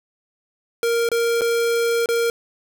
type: tone with dropouts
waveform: square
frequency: 466.2 Hz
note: A#4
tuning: in tune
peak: -18 dBFS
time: 0.83-2.3 s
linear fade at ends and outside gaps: 1 ms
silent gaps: 1.089-1.116 / 1.41-1.417 / 2.059-2.088 s
effects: none